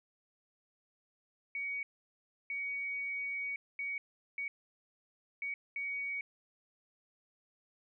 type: tone bursts at uneven times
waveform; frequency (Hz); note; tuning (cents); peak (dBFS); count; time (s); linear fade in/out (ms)
sine; 2248; C#7; +24; -35; 6; 1.55-1.83 / 2.5-3.56 / 3.79-3.98 / 4.38-4.48 / 5.42-5.54 / 5.76-6.21; 2
effects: none